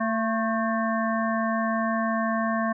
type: harmonic tone with a mistuned harmonic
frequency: 224.8 Hz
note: A3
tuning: 37 cents sharp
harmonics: 1 / 3 / 5 / 7 / 8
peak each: -26 / -28 / -29 / -35 / -34 dBFS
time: 0-2.73 s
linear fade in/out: 10 ms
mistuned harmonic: 5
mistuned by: -50 cents
effects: none